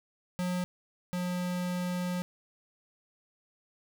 square tone pair in turn, 180 / 179.21 Hz, F#3 / F3, -47 / +45 cents, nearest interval unison, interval 8 cents, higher first, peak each -30 / -31 dBFS, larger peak first, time 0.39-0.64 / 1.13-2.22 s, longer second, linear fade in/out 0 ms, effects none

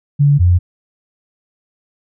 sine tone pair in turn, 143.4 / 88.67 Hz, D3 / F2, -41 / +27 cents, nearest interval minor sixth, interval 832 cents, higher first, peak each -7 dBFS, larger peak neither, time 0.19-0.39 / 0.39-0.59 s, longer neither, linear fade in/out 20 ms, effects none

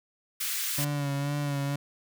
white high-pass noise, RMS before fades -31 dBFS, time 0.4-0.85 s, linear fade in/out 10 ms, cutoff 1400 Hz, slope 24 dB/octave
35% pulse tone with vibrato, 142.8 Hz, D3, 48 cents flat, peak -26 dBFS, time 0.78-1.76 s, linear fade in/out 5 ms, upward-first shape sine, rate 2.1 Hz, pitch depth 37 cents each way
effects none

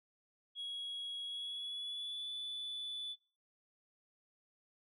sine tone with pitch glide, 3322 to 3475 Hz, G#7 to A7, 0 to -22 cents, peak -38 dBFS, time 0.55-3.16 s, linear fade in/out 50 ms, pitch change +78 cents, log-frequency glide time 1.24-2.31 s, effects noise-tail reverb RT60 0.4 s tail -23 dB re dry + tanh soft clip ceiling -38 dBFS

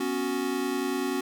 square chord, B suspended second, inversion none, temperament equal, 246.9 / 277.2 / 370 Hz, B3 / C#4 / F#4, 0 / 0 / 0 cents, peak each -34 / -31 / -31 dBFS, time 0-1.21 s, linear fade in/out 5 ms, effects none

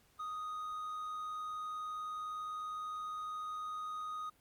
triangle tone with amplitude modulation, 1244.5 Hz, D#6, in tune, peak -36 dBFS, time 0.19-4.3 s, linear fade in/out 10 ms, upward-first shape sine, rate 99.7 Hz, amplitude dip 25%, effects pink hiss -69 dBFS RMS until 4.4 s + Opus 48 kbps

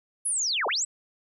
sine linear two-way sweep, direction down then up, 10840 to 369.7 to 8330 Hz, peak -24 dBFS, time 0.25-0.85 s, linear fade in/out 10 ms, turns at 0.67 s, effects none

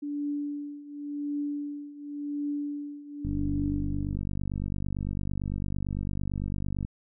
sine tone with tremolo, 290.3 Hz, D4, 20 cents flat, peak -27 dBFS, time 0.02-4.16 s, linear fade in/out 10 ms, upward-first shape triangle, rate 0.91 Hz, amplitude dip 85%
click train, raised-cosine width 5 ms, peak -20 dBFS, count 177, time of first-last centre 3.25-6.849 s, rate 48.9 Hz
effects none

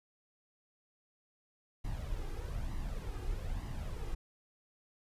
brown noise with flanger, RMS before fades -38 dBFS, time 1.84-4.15 s, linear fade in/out 10 ms, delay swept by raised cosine 1 to 2.5 ms, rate 1.1 Hz, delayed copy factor +0.6, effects resampled to 32000 Hz

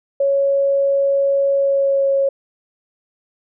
sine tone with pitch glide, 554.4 to 548.7 Hz, C#5 to C#5, 0 to -18 cents, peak -13 dBFS, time 0.2-2.29 s, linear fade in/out 5 ms, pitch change -18 cents, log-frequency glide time 1.55-2.08 s, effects none

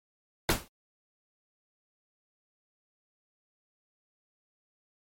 pink noise with exponential decay, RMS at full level -20 dBFS, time 0.49-0.68 s, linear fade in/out 2 ms, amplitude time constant 40 ms, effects MP3 64 kbps

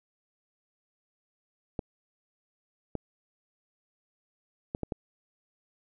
clicks, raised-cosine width 2 ms, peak -18 dBFS, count 5, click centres 1.792 / 2.953 / 4.749 / 4.833 / 4.922 s, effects none

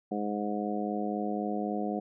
harmonic tone, 103.83 Hz, G#2, in tune, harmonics 2 / 3 / 4 / 5 / 6 / 7, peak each -33 / -36 / -38 / -39 / -42 / -36 dBFS, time 0.11-2 s, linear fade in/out 10 ms, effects none

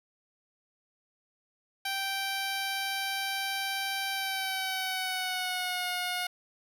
10% pulse tone with pitch glide, 781 to 720.3 Hz, G5 to F#5, -7 to -47 cents, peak -22 dBFS, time 1.85-6.27 s, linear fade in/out 5 ms, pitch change -140 cents, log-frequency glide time 4.11-5.88 s, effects none

